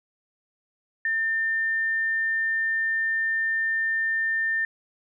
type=tone; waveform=sine; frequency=1800 Hz; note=A6; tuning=39 cents sharp; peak=-22 dBFS; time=1.05-4.65 s; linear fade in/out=2 ms; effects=none